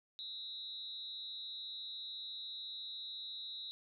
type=tone with amplitude modulation; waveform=sine; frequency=3866 Hz; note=B7; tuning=38 cents flat; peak=-39 dBFS; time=0.19-3.71 s; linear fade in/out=0 ms; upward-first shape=sine; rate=266 Hz; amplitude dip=85%; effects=none